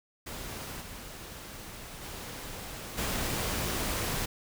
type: noise with level steps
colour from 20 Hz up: pink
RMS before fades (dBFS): -40 / -44 / -41 / -32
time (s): 0.26-4.26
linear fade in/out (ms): 10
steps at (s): 0.8 / 2.01 / 2.97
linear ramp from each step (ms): 20
effects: none